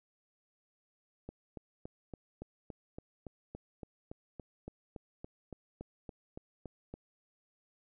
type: click train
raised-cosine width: 2 ms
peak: -30 dBFS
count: 21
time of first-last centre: 1.29-6.94 s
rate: 3.54 Hz
effects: none